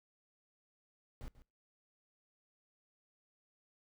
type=noise with echo; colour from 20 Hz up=brown; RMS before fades=-45 dBFS; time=1.21-1.28 s; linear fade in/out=0 ms; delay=140 ms; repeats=1; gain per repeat=-15 dB; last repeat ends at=1.42 s; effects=noise-tail reverb RT60 0.3 s tail -22 dB re dry